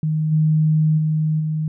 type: tone with level steps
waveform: sine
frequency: 155.56 Hz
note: D#3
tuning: in tune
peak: -17 / -13 / -16 / -19 dBFS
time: 0.03-1.68 s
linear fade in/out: 2 ms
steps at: 0.31 / 0.97 / 1.39 s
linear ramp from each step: 20 ms
effects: none